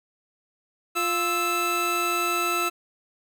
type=tone pair together; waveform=25% pulse; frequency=349.2 / 1319.2 Hz; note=F4 / E6; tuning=0 / +1 cents; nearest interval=octave + major seventh; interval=2301 cents; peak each=-25 / -20 dBFS; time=0.95-2.7 s; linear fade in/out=20 ms; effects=none